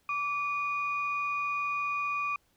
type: tone pair together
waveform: sine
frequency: 1159 / 2456 Hz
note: D6 / D#7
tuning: -23 / -23 cents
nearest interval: octave + minor second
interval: 1300 cents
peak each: -30 / -32 dBFS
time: 0.09-2.36 s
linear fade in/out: 2 ms
effects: tanh soft clip ceiling -21 dBFS + pink hiss -70 dBFS RMS until 2.56 s